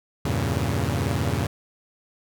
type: chord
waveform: sawtooth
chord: E diminished seventh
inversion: none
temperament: equal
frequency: 82.41 / 98 / 116.54 / 138.59 Hz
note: E2 / G2 / Bb2 / Db3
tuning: 0 / 0 / 0 / 0 cents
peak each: -24 dBFS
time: 0.25-1.47 s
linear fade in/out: 5 ms
effects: none